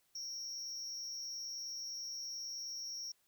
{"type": "tone with amplitude modulation", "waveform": "triangle", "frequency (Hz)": 5588, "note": "F8", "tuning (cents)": 0, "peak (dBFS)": -36, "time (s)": [0.15, 3.12], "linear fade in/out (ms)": 5, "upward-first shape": "sine", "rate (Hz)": 239, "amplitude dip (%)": 90, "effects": ["white hiss -75 dBFS RMS until 3.27 s"]}